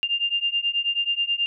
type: beating tone pair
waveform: sine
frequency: 2794 / 2803.3 Hz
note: F7 / F7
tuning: 0 / +6 cents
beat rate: 9.3 Hz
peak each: -25 / -24 dBFS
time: 0.03-1.46 s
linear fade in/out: 0 ms
effects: none